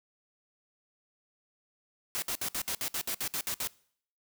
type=noise bursts; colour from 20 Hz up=white; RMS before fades=-33 dBFS; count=12; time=2.15-3.673 s; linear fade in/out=0 ms; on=71 ms; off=61 ms; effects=noise-tail reverb RT60 0.6 s tail -23 dB re dry